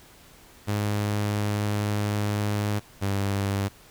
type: tone pair in turn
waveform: sawtooth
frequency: 103.83 / 99.23 Hz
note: G#2 / G2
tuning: 0 / +22 cents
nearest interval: minor second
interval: 78 cents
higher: first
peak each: -20 dBFS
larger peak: neither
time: 0.67-2.8 / 3.01-3.69 s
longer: first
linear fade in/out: 20 ms
effects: pink hiss -52 dBFS RMS until 3.9 s